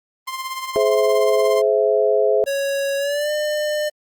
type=tone with tremolo; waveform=sawtooth; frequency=1049 Hz; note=C6; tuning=4 cents sharp; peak=-20 dBFS; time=0.27-1.62 s; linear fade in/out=10 ms; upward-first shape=sine; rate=17 Hz; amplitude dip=55%
type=chord; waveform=sine; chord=Ab augmented; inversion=none; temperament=equal with one note detuned; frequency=422.3 / 523.3 / 659.3 Hz; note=Ab4 / C5 / E5; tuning=+29 / 0 / 0 cents; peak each=-17 / -19 / -19 dBFS; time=0.76-2.44 s; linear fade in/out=0 ms
type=tone with pitch glide; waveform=square; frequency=555 to 601.7 Hz; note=C#5 to D5; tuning=+2 to +42 cents; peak=-20 dBFS; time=2.46-3.9 s; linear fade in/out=20 ms; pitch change=+140 cents; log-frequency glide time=2.97-3.31 s
effects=Opus 24 kbps